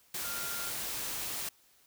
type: tone in noise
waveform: sine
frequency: 1400 Hz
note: F6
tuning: 4 cents sharp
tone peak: -42 dBFS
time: 0.24-0.7 s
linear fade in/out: 5 ms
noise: white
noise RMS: -37 dBFS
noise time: 0.14-1.49 s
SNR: -8 dB
effects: white hiss -65 dBFS RMS until 1.86 s

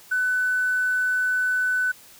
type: tone with hard clipping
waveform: triangle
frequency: 1500 Hz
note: F#6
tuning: 23 cents sharp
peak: -20 dBFS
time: 0.11-1.92 s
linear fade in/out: 10 ms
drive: 3 dB
effects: white hiss -49 dBFS RMS until 2.19 s

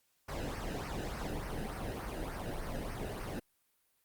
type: noise with flanger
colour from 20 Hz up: brown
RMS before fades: -39 dBFS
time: 0.28-3.4 s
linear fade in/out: 10 ms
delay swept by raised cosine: 0.27 to 0.92 ms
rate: 3.4 Hz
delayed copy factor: -0.65
effects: white hiss -75 dBFS RMS until 4.04 s + Opus 48 kbps

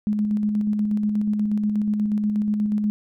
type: tone with tremolo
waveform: sine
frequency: 210 Hz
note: G#3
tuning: 19 cents sharp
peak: -18 dBFS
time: 0.07-2.9 s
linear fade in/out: 0 ms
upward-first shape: square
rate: 8.3 Hz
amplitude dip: 30%
effects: none

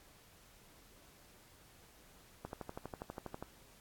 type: click train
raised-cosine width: 1 ms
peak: -28 dBFS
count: 13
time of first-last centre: 2.45-3.426 s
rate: 12.3 Hz
effects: pink hiss -62 dBFS RMS until 3.8 s + AAC 64 kbps

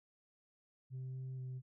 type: tone with pitch steps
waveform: sine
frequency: 129.7 / 130.4 / 128.6 Hz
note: C3 / C3 / C3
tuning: -15 / -5 / -30 cents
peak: -39 dBFS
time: 0.9-1.62 s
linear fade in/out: 50 ms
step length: 240 ms
effects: tanh soft clip ceiling -40 dBFS

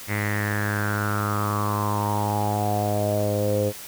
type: tone with low-pass filter sweep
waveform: sawtooth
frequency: 103.83 Hz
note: G#2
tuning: in tune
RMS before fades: -24 dBFS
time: 0.07-3.73 s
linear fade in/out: 50 ms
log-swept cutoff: 2100 to 490 Hz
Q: 7.6
effects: white hiss -39 dBFS RMS until 3.87 s

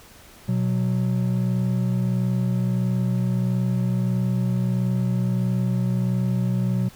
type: tone pair together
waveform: triangle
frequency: 123.47 / 185 Hz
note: B2 / F#3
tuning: 0 / 0 cents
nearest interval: perfect fifth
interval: 700 cents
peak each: -20 / -21 dBFS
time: 0.48-6.89 s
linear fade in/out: 10 ms
effects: pink hiss -48 dBFS RMS until 6.95 s

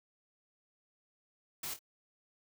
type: noise with echo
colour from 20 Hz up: white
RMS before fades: -40 dBFS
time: 1.63-1.74 s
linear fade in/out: 5 ms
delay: 26 ms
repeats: 2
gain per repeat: -9 dB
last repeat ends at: 1.792 s
effects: none

